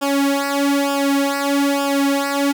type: tone with flanger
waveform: sawtooth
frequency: 280 Hz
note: C#4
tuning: 18 cents sharp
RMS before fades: -18 dBFS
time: 0.01-2.53 s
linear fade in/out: 20 ms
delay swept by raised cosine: 0.48 to 3.28 ms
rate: 1.1 Hz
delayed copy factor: -0.95
effects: none